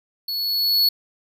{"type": "tone with level ramp", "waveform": "square", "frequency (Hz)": 4396, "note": "C#8", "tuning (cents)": -15, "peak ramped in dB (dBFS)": [-25, -14], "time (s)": [0.28, 0.89], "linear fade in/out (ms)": 5, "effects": []}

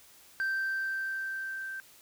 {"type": "tone with level ramp", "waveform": "sine", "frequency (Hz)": 1563, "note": "G6", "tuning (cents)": -6, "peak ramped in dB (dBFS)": [-25, -36], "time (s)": [0.4, 1.8], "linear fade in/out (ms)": 0, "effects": ["tanh soft clip ceiling -27 dBFS", "white hiss -57 dBFS RMS until 2.01 s"]}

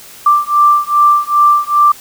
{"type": "beating tone pair", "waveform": "sine", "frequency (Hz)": [1177, 1179.5], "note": ["D6", "D6"], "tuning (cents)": [3, 7], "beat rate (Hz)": 2.5, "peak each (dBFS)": -10, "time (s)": [0.26, 1.92], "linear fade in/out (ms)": 5, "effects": ["white hiss -36 dBFS RMS until 2 s"]}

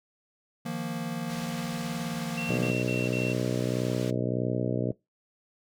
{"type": "chord", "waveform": "square", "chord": "Eb suspended second", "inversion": "none", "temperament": "equal", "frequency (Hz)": [155.56, 174.61, 233.1], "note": ["Eb3", "F3", "Bb3"], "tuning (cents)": [0, 0, 0], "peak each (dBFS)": [-38, -36, -35], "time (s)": [0.65, 2.71], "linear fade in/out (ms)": 10}
{"type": "low-pass noise", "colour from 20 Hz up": "white", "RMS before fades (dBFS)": -44, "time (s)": [1.29, 4.11], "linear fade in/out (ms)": 10, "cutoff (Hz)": 5500, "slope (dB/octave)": 12}
{"type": "tone bursts", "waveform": "sine", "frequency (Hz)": 2716, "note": "F7", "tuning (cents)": -49, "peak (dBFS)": -33, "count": 4, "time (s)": [2.37, 3.333], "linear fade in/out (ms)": 10, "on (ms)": 210, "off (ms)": 41}
{"type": "harmonic tone", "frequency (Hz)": 61.7, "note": "B1", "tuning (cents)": -1, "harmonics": [2, 3, 4, 5, 6, 7, 8, 9, 10], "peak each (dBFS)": [-31, -33, -34, -35, -36, -36, -37, -38, -38], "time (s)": [2.49, 4.92], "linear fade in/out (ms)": 5}
{"effects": ["noise-tail reverb RT60 0.2 s tail -22 dB re dry"]}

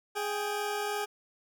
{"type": "tone pair together", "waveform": "20% pulse", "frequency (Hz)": [415.3, 787.6], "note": ["G#4", "G5"], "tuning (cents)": [0, 8], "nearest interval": "major seventh", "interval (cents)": 1108, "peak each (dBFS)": [-27, -32], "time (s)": [0.15, 1.06], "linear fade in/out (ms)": 20, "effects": []}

